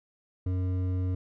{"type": "tone with hard clipping", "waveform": "triangle", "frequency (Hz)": 92, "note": "F#2", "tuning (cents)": -9, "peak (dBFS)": -28, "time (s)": [0.46, 1.15], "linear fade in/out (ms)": 5, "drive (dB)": 13, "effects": []}